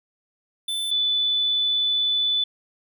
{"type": "tone pair in turn", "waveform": ["square", "sine"], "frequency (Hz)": [3520, 3488], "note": ["A7", "A7"], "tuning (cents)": [0, -16], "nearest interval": "unison", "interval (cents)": 16, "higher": "first", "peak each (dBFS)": [-25, -19], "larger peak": "second", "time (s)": [[0.68, 0.91], [0.91, 2.44]], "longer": "second", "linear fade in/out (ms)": 5, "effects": []}